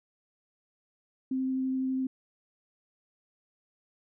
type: tone with vibrato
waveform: sine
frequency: 261.6 Hz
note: C4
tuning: in tune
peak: -27 dBFS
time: 1.31-2.07 s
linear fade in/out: 5 ms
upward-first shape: triangle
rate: 12 Hz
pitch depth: 9 cents each way
effects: none